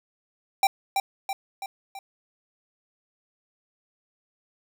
square tone with echo, 784 Hz, G5, in tune, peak -17 dBFS, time 0.63-0.67 s, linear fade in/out 2 ms, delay 330 ms, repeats 4, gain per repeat -5 dB, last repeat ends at 1.99 s, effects none

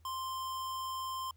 square tone, 1046.5 Hz, C6, in tune, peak -37 dBFS, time 0.05-1.31 s, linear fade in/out 2 ms, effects added 81 Hz sine -59 dBFS peak until 1.36 s + pink hiss -74 dBFS RMS until 1.36 s

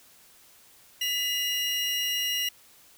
35% pulse tone pair together, 1992 / 2851 Hz, B6 / F7, +14 / +35 cents, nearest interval tritone, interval 621 cents, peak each -33 / -25 dBFS, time 1.01-2.49 s, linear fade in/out 5 ms, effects white hiss -56 dBFS RMS until 2.97 s

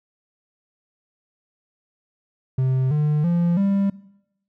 triangle tone with pitch steps, 130.5 / 149.91 / 172.2 / 197.8 Hz, C3 / D3 / F3 / G3, -4 / +36 / -24 / +16 cents, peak -15 dBFS, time 2.58-3.9 s, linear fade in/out 5 ms, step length 330 ms, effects noise-tail reverb RT60 0.8 s tail -20 dB re dry

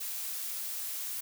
blue noise, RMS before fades -37 dBFS, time 0-1.21 s, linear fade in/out 10 ms, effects none

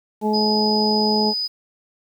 harmonic tone, 213.2 Hz, G#3, 46 cents sharp, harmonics 1 / 2 / 3 / 4, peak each -20 / -22 / -31 / -23 dBFS, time 0.21-1.34 s, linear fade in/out 50 ms
sine tone, 4978 Hz, D#8, in tune, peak -21 dBFS, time 0.33-1.48 s, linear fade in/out 20 ms
effects 8-bit

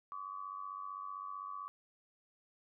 sine tone with amplitude modulation, 1139 Hz, C#6, 47 cents sharp, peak -38 dBFS, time 0.12-1.68 s, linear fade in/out 0 ms, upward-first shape sine, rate 95.6 Hz, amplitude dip 75%, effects none

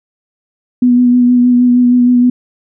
sine tone with vibrato, 245.9 Hz, B3, 7 cents flat, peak -5 dBFS, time 0.82-2.3 s, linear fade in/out 5 ms, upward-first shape sine, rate 6.4 Hz, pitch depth 19 cents each way, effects none

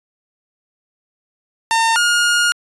sawtooth tone pair in turn, 908 / 1425.5 Hz, A#5 / F6, -46 / +35 cents, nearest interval minor sixth, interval 781 cents, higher second, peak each -9 dBFS, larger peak neither, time 1.71-1.96 / 1.96-2.52 s, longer second, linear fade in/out 0 ms, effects resampled to 24000 Hz

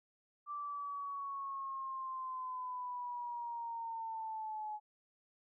sine linear sweep, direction down, 1174.7 to 844 Hz, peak -39 dBFS, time 0.46-4.8 s, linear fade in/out 50 ms, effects none

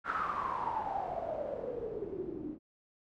white noise with low-pass filter sweep, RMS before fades -37 dBFS, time 0.04-2.59 s, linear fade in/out 50 ms, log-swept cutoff 1400 to 290 Hz, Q 9.9, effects none

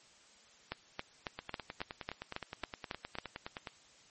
two click trains, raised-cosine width 0.3 ms, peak -24 / -20 dBFS, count 23 / 10, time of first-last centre 1.39-3.672 / 0.72-3.186 s, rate 9.64 / 3.65 Hz, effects white hiss -62 dBFS RMS until 4.1 s + MP3 32 kbps

